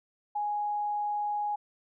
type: tone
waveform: sine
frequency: 830.6 Hz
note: G#5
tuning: in tune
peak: -28 dBFS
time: 0.35-1.56 s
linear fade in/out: 10 ms
effects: none